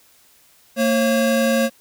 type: tone pair together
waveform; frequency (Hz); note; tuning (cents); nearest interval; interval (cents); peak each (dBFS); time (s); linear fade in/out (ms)
square; 227.9 / 542; A#3 / C#5; -39 / -39; octave + minor third; 1500; -19; 0.76-1.7; 50
effects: white hiss -54 dBFS RMS until 1.8 s